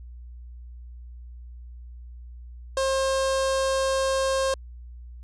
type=tone with notch filter; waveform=sawtooth; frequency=534 Hz; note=C5; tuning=35 cents sharp; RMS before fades=-24 dBFS; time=2.77-4.54 s; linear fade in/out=2 ms; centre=2200 Hz; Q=1.6; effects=added 60 Hz sine -39 dBFS peak until 5.23 s + resampled to 22050 Hz